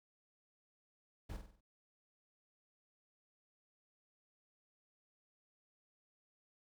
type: noise with echo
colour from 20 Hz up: brown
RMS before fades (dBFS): -45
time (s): 1.29-1.37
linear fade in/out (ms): 10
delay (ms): 48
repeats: 5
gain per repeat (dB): -6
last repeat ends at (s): 1.61
effects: none